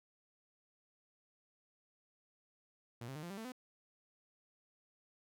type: tone with pitch steps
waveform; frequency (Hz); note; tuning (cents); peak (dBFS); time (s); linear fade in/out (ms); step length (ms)
sawtooth; 118.2 / 134.22 / 152.4 / 173.05 / 196.5 / 223.1 / 253.4; A#2 / C3 / D#3 / F3 / G3 / A3 / B3; +24 / +45 / -36 / -16 / +4 / +24 / +45; -40; 3.01-3.521; 5; 73
effects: none